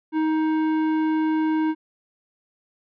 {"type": "tone with tanh clipping", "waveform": "sine", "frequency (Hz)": 314.1, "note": "D#4", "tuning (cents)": 16, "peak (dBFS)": -21, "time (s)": [0.12, 1.75], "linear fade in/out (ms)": 50, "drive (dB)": 13, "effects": []}